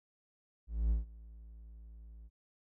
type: tone with ADSR envelope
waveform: triangle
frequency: 55.7 Hz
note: A1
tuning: 22 cents sharp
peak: -24 dBFS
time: 0.67-2.3 s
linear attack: 240 ms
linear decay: 140 ms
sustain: -23 dB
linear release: 40 ms
effects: none